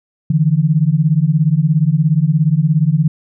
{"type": "beating tone pair", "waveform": "sine", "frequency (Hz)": [146.83, 163.83], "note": ["D3", "E3"], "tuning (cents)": [0, -10], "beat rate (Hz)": 17, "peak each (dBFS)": -13, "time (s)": [0.3, 3.08], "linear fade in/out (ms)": 5, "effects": []}